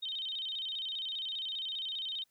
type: tone with vibrato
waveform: sine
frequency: 3391 Hz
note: G#7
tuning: 35 cents sharp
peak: -35 dBFS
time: 0.02-2.24 s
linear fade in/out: 10 ms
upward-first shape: square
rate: 15 Hz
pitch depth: 160 cents each way
effects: white hiss -75 dBFS RMS until 2.3 s